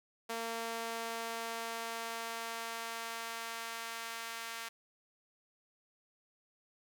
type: tone with high-pass filter sweep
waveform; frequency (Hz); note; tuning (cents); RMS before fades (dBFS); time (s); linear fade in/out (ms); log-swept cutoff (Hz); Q
sawtooth; 229; A#3; -31; -41; 0.29-4.69; 10; 530 to 1400; 0.87
effects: none